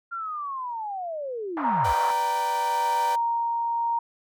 sine linear sweep, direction down, 1396.9 to 46.25 Hz, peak -29 dBFS, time 0.11-1.94 s, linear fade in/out 20 ms
white band-pass noise, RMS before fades -31 dBFS, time 1.57-2.11 s, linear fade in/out 0 ms, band 720 to 1200 Hz, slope 24 dB/octave
sine tone with tremolo, 932 Hz, A#5, 1 cent flat, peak -21 dBFS, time 1.64-3.99 s, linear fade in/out 5 ms, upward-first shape sine, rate 0.89 Hz, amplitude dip 25%
sawtooth chord, G major, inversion first, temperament equal with one note detuned, 493.9 / 587.3 / 777.7 Hz, B4 / D5 / G5, 0 / 0 / -14 cents, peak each -32 / -32 / -30 dBFS, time 1.84-3.16 s, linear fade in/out 10 ms
effects none

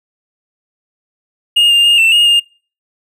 triangle tone with pitch steps, 2845 / 2805 / 2833 / 2680 / 2853 / 2821 Hz, F7 / F7 / F7 / E7 / F7 / F7, +31 / +7 / +24 / +28 / +36 / +17 cents, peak -5 dBFS, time 1.56-2.4 s, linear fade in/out 10 ms, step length 140 ms, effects noise-tail reverb RT60 0.4 s tail -26 dB re dry

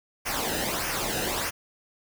pink noise with flanger, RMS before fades -29 dBFS, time 0.25-1.51 s, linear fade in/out 20 ms, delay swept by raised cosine 0.25 to 0.91 ms, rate 1.6 Hz, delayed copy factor -0.65, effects none

